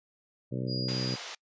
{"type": "harmonic tone", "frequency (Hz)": 63.6, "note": "C2", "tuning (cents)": -48, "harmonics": [2, 3, 4, 5, 6, 7, 8, 9], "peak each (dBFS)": [-33, -37, -39, -41, -43, -44, -45, -46], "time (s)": [0.51, 1.16], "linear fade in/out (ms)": 20}
{"type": "tone", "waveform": "sine", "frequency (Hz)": 4859, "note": "D#8", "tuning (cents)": -42, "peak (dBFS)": -34, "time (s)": [0.67, 1.18], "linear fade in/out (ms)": 50}
{"type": "band-pass noise", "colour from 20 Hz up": "white", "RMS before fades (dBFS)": -42, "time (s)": [0.88, 1.35], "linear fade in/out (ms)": 5, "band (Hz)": [450, 5800], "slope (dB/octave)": 24}
{"effects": ["noise-tail reverb RT60 0.1 s tail -26 dB re dry", "resampled to 16000 Hz"]}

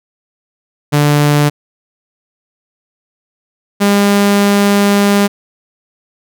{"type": "tone pair in turn", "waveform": "sawtooth", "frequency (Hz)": [146.83, 202], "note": ["D3", "G#3"], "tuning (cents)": [0, -48], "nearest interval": "tritone", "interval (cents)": 552, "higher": "second", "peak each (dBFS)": -4, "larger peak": "neither", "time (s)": [[0.92, 1.5], [3.8, 5.28]], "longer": "second", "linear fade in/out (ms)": 20, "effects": []}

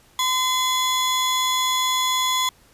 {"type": "tone pair together", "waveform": "35% pulse", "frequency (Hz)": [1024, 3399], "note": ["C6", "G#7"], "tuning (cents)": [-38, 39], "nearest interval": "octave + major sixth", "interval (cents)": 2077, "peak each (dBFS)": [-20, -20], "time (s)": [0.19, 2.49], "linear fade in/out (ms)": 2, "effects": ["pink hiss -55 dBFS RMS until 2.73 s", "resampled to 32000 Hz"]}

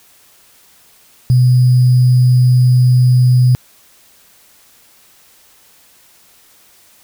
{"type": "tone with sample-and-hold", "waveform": "sine", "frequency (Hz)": 125.5, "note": "B2", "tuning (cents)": 28, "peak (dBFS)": -6, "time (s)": [1.3, 3.55], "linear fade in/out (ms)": 0, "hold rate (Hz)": 4900, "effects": ["white hiss -48 dBFS RMS until 7.03 s"]}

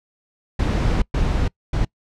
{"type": "noise bursts at uneven times", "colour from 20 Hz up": "brown", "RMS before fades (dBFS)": -19, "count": 3, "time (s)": [[0.59, 1.02], [1.14, 1.48], [1.73, 1.85]], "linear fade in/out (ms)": 5, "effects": ["noise-tail reverb RT60 0.1 s tail -24 dB re dry", "low-pass 6000 Hz 12 dB/octave"]}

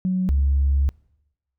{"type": "tone pair in turn", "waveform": "sine", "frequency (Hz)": [185, 69.3], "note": ["F#3", "C#2"], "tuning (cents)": [0, 0], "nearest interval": "octave + perfect fourth", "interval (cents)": 1700, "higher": "first", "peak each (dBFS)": [-18, -15], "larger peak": "second", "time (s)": [[0.05, 0.29], [0.29, 0.89]], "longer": "second", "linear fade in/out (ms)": 0, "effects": ["noise-tail reverb RT60 0.9 s tail -24 dB re dry", "tanh soft clip ceiling -12 dBFS"]}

